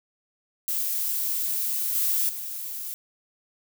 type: noise with level steps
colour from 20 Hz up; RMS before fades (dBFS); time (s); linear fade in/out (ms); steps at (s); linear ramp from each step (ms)
violet; -27 / -24 / -34; 0.68-2.94; 0; 1.95 / 2.29; 2
effects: none